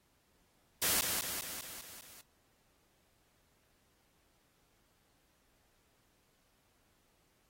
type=noise with echo; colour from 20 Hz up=white; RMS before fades=-31 dBFS; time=0.82-1.01 s; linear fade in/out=0 ms; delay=200 ms; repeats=6; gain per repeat=-4 dB; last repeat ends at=2.21 s; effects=pink hiss -73 dBFS RMS until 7.49 s + AAC 48 kbps